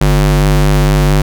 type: ring-modulated tone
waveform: square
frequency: 99.4 Hz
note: G2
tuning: 25 cents sharp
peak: -5 dBFS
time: 0.01-1.22 s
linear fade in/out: 5 ms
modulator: 50.8 Hz
effects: none